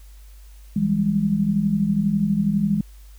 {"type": "tone cluster", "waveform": "sine", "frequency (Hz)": [162.5, 192.3, 204.5], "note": ["E3", "G3", "G#3"], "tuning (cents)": [-24, -33, -26], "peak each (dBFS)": [-24, -26, -19], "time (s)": [0.76, 2.81], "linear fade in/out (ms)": 5, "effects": ["added 50 Hz sine -41 dBFS peak until 3.18 s", "white hiss -56 dBFS RMS until 3.18 s"]}